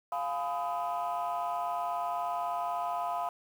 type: chord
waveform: sine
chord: F half-diminished seventh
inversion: none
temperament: just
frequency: 698.5 / 838.1 / 1005.8 / 1257.2 Hz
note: F5 / Ab5 / Cb6 / Eb6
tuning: 0 / +16 / +31 / +18 cents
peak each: -32 / -38 / -34 / -38 dBFS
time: 0.12-3.29 s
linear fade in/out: 2 ms
effects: tanh soft clip ceiling -25 dBFS + 9-bit